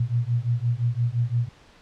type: beating tone pair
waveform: sine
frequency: 116.54 / 122.34 Hz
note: A#2 / B2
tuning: 0 / -16 cents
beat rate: 5.8 Hz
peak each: -24 dBFS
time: 0-1.49 s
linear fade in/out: 5 ms
effects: pink hiss -53 dBFS RMS until 1.81 s + low-pass 5000 Hz 12 dB/octave